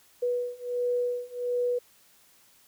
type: beating tone pair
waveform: sine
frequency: 488.6 / 490 Hz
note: B4 / B4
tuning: -19 / -14 cents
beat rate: 1.4 Hz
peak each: -30 / -29 dBFS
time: 0.22-1.79 s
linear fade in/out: 10 ms
effects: white hiss -60 dBFS RMS until 2.67 s